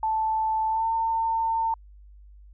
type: tone with pitch glide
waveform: sine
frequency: 879 to 903.2 Hz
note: A5 to A5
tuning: -2 to +45 cents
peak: -22 dBFS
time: 0.03-1.74 s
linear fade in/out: 2 ms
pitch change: +47 cents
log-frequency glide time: 0.68-0.88 s
effects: added 50 Hz sine -46 dBFS peak until 2.53 s